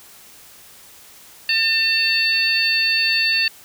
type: harmonic tone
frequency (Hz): 899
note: A5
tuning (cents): +37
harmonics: 2 / 3 / 4 / 5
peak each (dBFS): -23 / -19 / -30 / -19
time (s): 1.49-3.48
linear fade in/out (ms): 2
effects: white hiss -45 dBFS RMS until 3.64 s